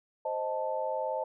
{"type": "chord", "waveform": "sine", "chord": "A diminished", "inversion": "first", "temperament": "equal", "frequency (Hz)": [523.3, 622.3, 880], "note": ["C5", "Eb5", "A5"], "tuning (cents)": [0, 0, 0], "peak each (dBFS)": -34, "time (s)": [0.25, 1.24], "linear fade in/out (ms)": 5, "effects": []}